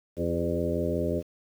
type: harmonic tone with a mistuned harmonic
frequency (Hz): 85.4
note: F2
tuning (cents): -38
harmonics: 1 / 2 / 3 / 4 / 5 / 6 / 7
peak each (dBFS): -33 / -33 / -33 / -33 / -33 / -33 / -33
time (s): 0.16-1.23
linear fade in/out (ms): 50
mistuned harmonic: 5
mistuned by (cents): -35
effects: 9-bit